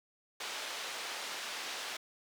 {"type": "band-pass noise", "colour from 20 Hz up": "white", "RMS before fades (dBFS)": -41, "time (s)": [0.4, 1.97], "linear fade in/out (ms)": 5, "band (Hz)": [450, 4400], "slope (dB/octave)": 12, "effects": []}